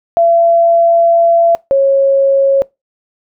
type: tone pair in turn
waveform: sine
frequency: 676 / 547.2 Hz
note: E5 / C#5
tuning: +43 / -23 cents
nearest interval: major third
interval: 366 cents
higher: first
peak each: -6 dBFS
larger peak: neither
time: 0.17-1.55 / 1.71-2.62 s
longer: first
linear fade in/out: 0 ms
effects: noise-tail reverb RT60 0.2 s tail -23 dB re dry